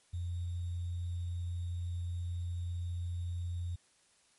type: tone with sample-and-hold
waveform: sine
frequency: 87.4 Hz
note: F2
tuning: 2 cents sharp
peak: -34 dBFS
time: 0.13-3.76 s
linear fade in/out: 10 ms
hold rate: 3675 Hz
effects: white hiss -68 dBFS RMS until 4.38 s + MP3 48 kbps